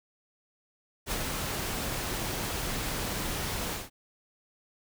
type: noise with ADSR envelope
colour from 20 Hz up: pink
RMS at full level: -30 dBFS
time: 1.06-3.9 s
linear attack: 58 ms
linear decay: 37 ms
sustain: -3 dB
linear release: 170 ms
effects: none